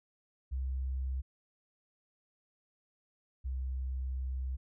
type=tone pair in turn; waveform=sine; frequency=65.41 / 64.81 Hz; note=C2 / C2; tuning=0 / -16 cents; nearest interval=unison; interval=16 cents; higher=first; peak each=-32 / -33 dBFS; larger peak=first; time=0.51-1.22 / 3.44-4.57 s; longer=second; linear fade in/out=20 ms; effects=none